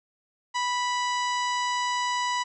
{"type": "harmonic tone", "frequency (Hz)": 985, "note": "B5", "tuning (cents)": -5, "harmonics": [1, 2, 3, 4, 5, 6, 7, 8], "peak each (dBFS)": [-26, -32, -36, -38, -40, -42, -43, -44], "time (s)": [0.54, 2.44], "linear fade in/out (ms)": 20, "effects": []}